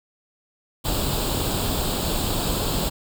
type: noise with comb filter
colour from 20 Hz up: pink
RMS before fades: -24 dBFS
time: 0.84-2.9 s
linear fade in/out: 20 ms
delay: 0.25 ms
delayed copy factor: +0.7
effects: none